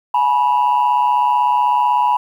sine tone pair together, 843 / 979 Hz, G#5 / B5, +26 / -15 cents, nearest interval minor third, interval 259 cents, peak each -15 / -12 dBFS, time 0.14-2.17 s, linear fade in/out 5 ms, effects tanh soft clip ceiling -8 dBFS + 8-bit

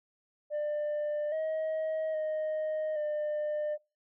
sine tone with pitch steps, 596 / 632 / 621 / 601 Hz, D5 / D#5 / D#5 / D5, +25 / +27 / -3 / +40 cents, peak -27 dBFS, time 0.5-3.78 s, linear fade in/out 50 ms, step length 820 ms, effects noise-tail reverb RT60 0.3 s tail -24 dB re dry + tanh soft clip ceiling -29 dBFS

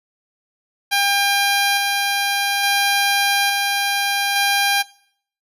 10% pulse tone with tremolo, 801 Hz, G5, 37 cents sharp, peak -7 dBFS, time 0.91-4.83 s, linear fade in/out 20 ms, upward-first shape square, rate 0.58 Hz, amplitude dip 25%, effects noise-tail reverb RT60 0.6 s tail -20 dB re dry + resampled to 32000 Hz

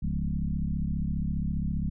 sine tone with frequency modulation, 110 Hz, A2, in tune, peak -26 dBFS, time 0.02-1.9 s, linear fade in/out 10 ms, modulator 34.9 Hz, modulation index 3, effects none

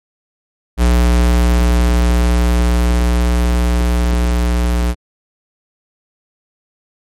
square tone with level ramp, 59.9 Hz, A#1, 48 cents sharp, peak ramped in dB -9 to -13 dBFS, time 0.77-4.95 s, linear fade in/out 50 ms, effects MP3 64 kbps

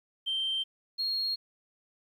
sine tone pair in turn, 3136 / 4271 Hz, G7 / C8, 0 / +35 cents, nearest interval perfect fourth, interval 535 cents, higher second, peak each -27 dBFS, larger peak neither, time 0.26-0.64 / 0.98-1.36 s, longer neither, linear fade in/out 20 ms, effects tanh soft clip ceiling -24 dBFS + 11-bit

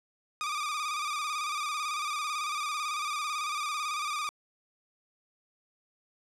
sawtooth tone with vibrato, 1199 Hz, D6, 36 cents sharp, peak -27 dBFS, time 0.41-4.29 s, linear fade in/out 0 ms, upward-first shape square, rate 18 Hz, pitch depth 52 cents each way, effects low-pass 9000 Hz 12 dB/octave

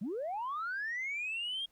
sine linear sweep, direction up, 171.5 to 3271 Hz, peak -33 dBFS, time 0.01-1.66 s, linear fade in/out 10 ms, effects tanh soft clip ceiling -31 dBFS + pink hiss -72 dBFS RMS until 1.71 s

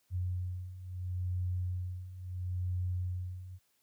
sine beating tone pair, 90.1 / 90.84 Hz, F#2 / F#2, -45 / -31 cents, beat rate 0.74 Hz, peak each -38 / -34 dBFS, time 0.1-3.59 s, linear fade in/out 50 ms, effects white hiss -74 dBFS RMS until 3.82 s + high-pass 60 Hz 12 dB/octave

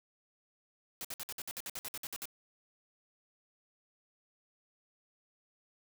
white noise bursts, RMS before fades -41 dBFS, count 14, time 1.01-2.255 s, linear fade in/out 0 ms, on 36 ms, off 57 ms, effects none

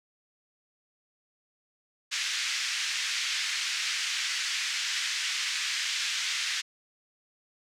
pink band-pass noise, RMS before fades -31 dBFS, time 2.11-6.62 s, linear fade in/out 20 ms, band 1800 to 6700 Hz, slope 24 dB/octave, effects none

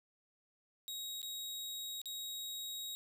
sawtooth tone with dropouts, 3795 Hz, A#7, 30 cents sharp, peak -38 dBFS, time 0.88-2.95 s, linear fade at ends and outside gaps 0 ms, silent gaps 1.217-1.229 / 2.016-2.057 s, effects none

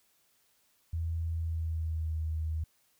sine tone with pitch glide, 82.41 to 79.14 Hz, E2 to D#2, 0 to +30 cents, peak -30 dBFS, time 0.93-2.64 s, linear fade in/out 5 ms, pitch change -70 cents, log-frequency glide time 1.31-2.18 s, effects white hiss -70 dBFS RMS until 2.99 s

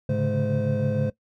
triangle tone cluster, 106.4 / 137.5 / 144 / 213.4 / 515 Hz, G#2 / C#3 / D3 / G#3 / C5, +42 / -14 / -34 / +47 / -28 cents, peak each -26 dBFS, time 0.09-1.1 s, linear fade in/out 5 ms, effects noise-tail reverb RT60 0.1 s tail -18 dB re dry

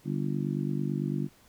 harmonic tone, 49 Hz, G1, in tune, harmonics 3 / 4 / 5 / 6 / 7, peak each -31 / -33 / -35 / -37 / -38 dBFS, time 0.04-1.29 s, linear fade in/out 50 ms, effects pink hiss -60 dBFS RMS until 1.48 s

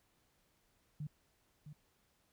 sine tone with echo, 150 Hz, D3, 37 cents sharp, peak -39 dBFS, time 1-1.07 s, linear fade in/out 5 ms, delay 660 ms, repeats 1, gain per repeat -9 dB, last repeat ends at 1.73 s, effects pink hiss -75 dBFS RMS until 2.32 s

